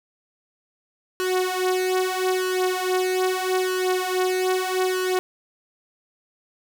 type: tone with flanger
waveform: sawtooth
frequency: 370 Hz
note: F#4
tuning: in tune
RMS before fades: -23 dBFS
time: 1.2-5.19 s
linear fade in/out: 0 ms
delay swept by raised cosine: 2 to 5.9 ms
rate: 0.79 Hz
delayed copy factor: +0.8
effects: none